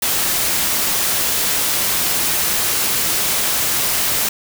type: noise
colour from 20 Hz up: white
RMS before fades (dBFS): -18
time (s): 0.02-4.29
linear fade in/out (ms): 5
effects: none